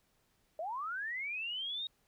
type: linear sweep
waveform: sine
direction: up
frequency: 600 to 3773 Hz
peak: -36 dBFS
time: 0.59-1.87 s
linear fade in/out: 2 ms
effects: pink hiss -74 dBFS RMS until 2.07 s